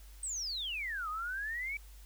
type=exponential two-way sweep; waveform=sine; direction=down then up; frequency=8500 to 1214 to 2317 Hz; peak=-35 dBFS; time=0.23-1.77 s; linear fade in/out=2 ms; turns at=1.09 s; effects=added 50 Hz sine -50 dBFS peak until 2.05 s + white hiss -61 dBFS RMS until 2.05 s